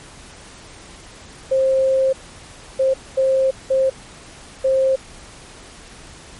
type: tone bursts at uneven times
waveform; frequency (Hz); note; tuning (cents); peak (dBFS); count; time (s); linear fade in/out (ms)
sine; 530; C5; +22; -13; 5; 1.51-2.13 / 2.79-2.94 / 3.17-3.51 / 3.7-3.9 / 4.64-4.96; 10
effects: pink hiss -41 dBFS RMS until 6.39 s + MP3 48 kbps